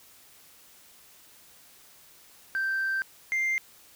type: tone pair in turn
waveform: sine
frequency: 1564 / 2097 Hz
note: G6 / C7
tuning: -4 / +3 cents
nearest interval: perfect fourth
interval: 507 cents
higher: second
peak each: -24 / -22 dBFS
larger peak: second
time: 2.55-3.02 / 3.32-3.58 s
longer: first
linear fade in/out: 0 ms
effects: tanh soft clip ceiling -23 dBFS + white hiss -55 dBFS RMS until 3.95 s